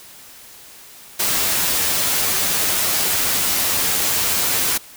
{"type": "noise with comb filter", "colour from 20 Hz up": "white", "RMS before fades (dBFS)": -19, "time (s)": [1.19, 4.78], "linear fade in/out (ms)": 10, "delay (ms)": 11, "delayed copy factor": 0.55, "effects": ["white hiss -42 dBFS RMS until 4.96 s"]}